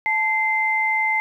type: tone pair together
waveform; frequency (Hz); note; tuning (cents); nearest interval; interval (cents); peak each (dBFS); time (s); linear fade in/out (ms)
sine; 874 / 2079; A5 / C7; -12 / -12; octave + minor third; 1500; -23 / -19; 0.06-1.2; 0
effects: 9-bit